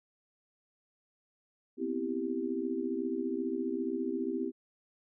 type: chord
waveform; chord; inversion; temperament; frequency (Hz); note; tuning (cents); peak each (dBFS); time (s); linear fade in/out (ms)
sine; C major seventh; third; equal; 246.9 / 261.6 / 329.6 / 392; B3 / C4 / E4 / G4; 0 / 0 / 0 / 0; -39 / -36 / -36 / -36; 1.77-4.52; 50
effects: none